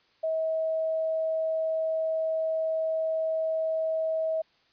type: tone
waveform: sine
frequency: 641 Hz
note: E5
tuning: 49 cents flat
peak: -25 dBFS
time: 0.23-4.42 s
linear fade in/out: 10 ms
effects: white hiss -65 dBFS RMS until 4.72 s + resampled to 11025 Hz